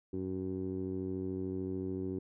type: tone with low-pass filter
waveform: 15% pulse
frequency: 93.6 Hz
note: F#2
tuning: 20 cents sharp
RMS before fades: -37 dBFS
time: 0.13-2.19 s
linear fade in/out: 5 ms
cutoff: 360 Hz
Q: 3.4
effects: none